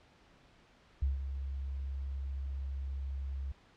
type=tone with ADSR envelope; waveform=sine; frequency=67.9 Hz; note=C#2; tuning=35 cents flat; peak=-26 dBFS; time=1.02-3.52 s; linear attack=6 ms; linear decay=150 ms; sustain=-9 dB; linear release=5 ms; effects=pink hiss -63 dBFS RMS until 3.76 s + low-pass 4000 Hz 12 dB/octave